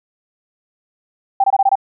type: tone bursts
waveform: sine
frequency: 784 Hz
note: G5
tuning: in tune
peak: -9 dBFS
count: 6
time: 1.4-1.755 s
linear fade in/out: 5 ms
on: 40 ms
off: 23 ms
effects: none